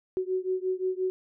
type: beating tone pair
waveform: sine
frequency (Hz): 370 / 375.7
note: F#4 / F#4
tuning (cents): 0 / +26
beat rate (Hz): 5.7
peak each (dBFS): -29 / -30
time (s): 0.17-1.1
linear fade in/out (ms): 0
effects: none